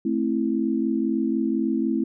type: chord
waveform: sine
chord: A minor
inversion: none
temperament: just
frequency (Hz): 220 / 264 / 330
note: A3 / C4 / E4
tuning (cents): 0 / +16 / +2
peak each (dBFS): -25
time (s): 0.05-2.04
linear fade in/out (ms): 5
effects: none

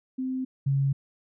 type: tone pair in turn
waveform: sine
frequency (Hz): 259.3 / 137.71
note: C4 / C#3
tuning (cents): -15 / -11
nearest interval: major seventh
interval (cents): 1096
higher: first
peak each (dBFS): -27 / -21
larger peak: second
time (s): 0.18-0.45 / 0.66-0.93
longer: neither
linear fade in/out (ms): 10
effects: none

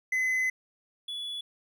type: tone pair in turn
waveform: triangle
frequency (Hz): 2031 / 3416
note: B6 / G#7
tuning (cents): +48 / +48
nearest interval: major sixth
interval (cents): 900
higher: second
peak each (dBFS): -23 / -32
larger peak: first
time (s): 0.12-0.5 / 1.08-1.41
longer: first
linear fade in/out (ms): 5
effects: none

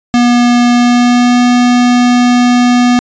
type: tone with pitch glide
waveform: square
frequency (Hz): 241.8 to 244.9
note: B3 to B3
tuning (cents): -36 to -14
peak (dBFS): -6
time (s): 0.14-2.99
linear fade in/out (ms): 0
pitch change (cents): +22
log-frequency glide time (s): 0.72-1.41
effects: resampled to 16000 Hz

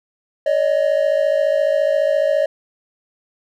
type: tone pair together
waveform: triangle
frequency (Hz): 565 / 619.5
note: C#5 / D#5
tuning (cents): +33 / -8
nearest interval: major second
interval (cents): 159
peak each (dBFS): -15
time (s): 0.46-2.46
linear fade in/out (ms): 5
effects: none

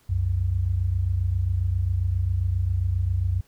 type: tone pair together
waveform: sine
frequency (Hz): 65.41 / 92.86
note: C2 / F#2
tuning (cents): 0 / +7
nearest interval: tritone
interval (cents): 607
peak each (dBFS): -26 / -22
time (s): 0.09-3.41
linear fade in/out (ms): 10
effects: pink hiss -61 dBFS RMS until 3.47 s

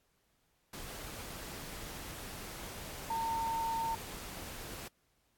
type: tone in noise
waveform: sine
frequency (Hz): 908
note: A#5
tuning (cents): -46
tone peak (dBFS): -32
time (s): 3.1-3.95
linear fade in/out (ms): 5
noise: pink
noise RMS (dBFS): -45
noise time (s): 0.73-4.88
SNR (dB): +10
effects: pink hiss -75 dBFS RMS until 5.37 s + AAC 64 kbps

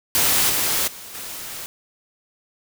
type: noise with level steps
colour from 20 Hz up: white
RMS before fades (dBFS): -18 / -21 / -38 / -33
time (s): 0.15-1.66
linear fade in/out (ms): 0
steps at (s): 0.49 / 0.87 / 1.14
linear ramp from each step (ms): 10
effects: none

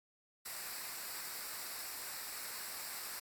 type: noise with comb filter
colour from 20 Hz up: white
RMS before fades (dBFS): -44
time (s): 0.45-3.2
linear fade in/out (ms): 10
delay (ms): 0.31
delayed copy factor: -0.6
effects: AAC 64 kbps

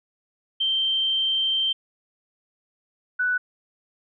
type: tone pair in turn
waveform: sine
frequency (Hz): 3134 / 1485.9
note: G7 / F#6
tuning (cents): -1 / +7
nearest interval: octave + minor second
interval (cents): 1292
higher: first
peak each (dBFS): -20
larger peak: neither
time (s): 0.6-1.73 / 3.19-3.38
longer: first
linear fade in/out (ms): 10
effects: none

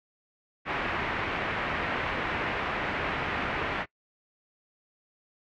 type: low-pass noise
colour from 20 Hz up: white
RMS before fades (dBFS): -31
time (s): 0.65-3.86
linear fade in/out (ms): 50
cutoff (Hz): 2300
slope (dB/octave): 24
effects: noise-tail reverb RT60 0.1 s tail -22 dB re dry

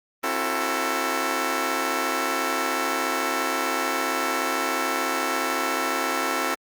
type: chord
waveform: 10% pulse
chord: F# half-diminished seventh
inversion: second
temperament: just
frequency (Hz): 266.4 / 333 / 370 / 444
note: C4 / E4 / F#4 / A4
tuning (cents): +31 / +18 / 0 / +16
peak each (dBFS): -21 / -21 / -23 / -22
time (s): 0.23-6.55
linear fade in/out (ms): 10
effects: Opus 32 kbps

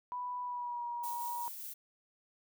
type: tone with pitch glide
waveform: sine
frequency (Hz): 987.8 to 954.2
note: B5 to A#5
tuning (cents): 0 to +40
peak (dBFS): -36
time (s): 0.12-1.48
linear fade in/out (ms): 0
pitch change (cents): -60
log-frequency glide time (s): 0.42-0.85
type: noise with tremolo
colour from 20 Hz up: violet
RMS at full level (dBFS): -43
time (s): 1.03-1.74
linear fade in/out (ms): 10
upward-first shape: triangle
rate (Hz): 5.2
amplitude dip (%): 35
effects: none

